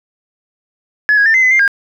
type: tone with pitch steps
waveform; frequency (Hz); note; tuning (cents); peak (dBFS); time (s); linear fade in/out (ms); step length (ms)
sine; 1702 / 1654 / 1792 / 2062 / 2025 / 2099 / 1614; G#6 / G#6 / A6 / C7 / B6 / C7 / G#6; +42 / -8 / +31 / -26 / +43 / +5 / -50; -6; 1.09-1.678; 0; 84
effects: tanh soft clip ceiling -4 dBFS + 8-bit